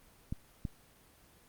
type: clicks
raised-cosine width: 5 ms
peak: -23 dBFS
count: 2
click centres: 0.325 / 0.652 s
effects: pink hiss -62 dBFS RMS until 1.48 s + Opus 24 kbps